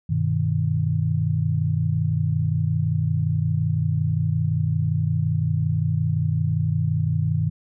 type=chord; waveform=sine; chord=G augmented; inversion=none; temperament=equal; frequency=98 / 123.47 / 155.56 Hz; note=G2 / B2 / D#3; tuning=0 / 0 / 0 cents; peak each=-24 / -25 / -22 dBFS; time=0.09-7.5 s; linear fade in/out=10 ms; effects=none